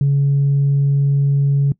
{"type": "tone", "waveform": "sine", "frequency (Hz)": 140.3, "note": "C#3", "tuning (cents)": 21, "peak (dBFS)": -10, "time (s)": [0.01, 1.72], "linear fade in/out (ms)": 2, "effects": ["noise-tail reverb RT60 0.1 s tail -22 dB re dry", "tanh soft clip ceiling -9 dBFS"]}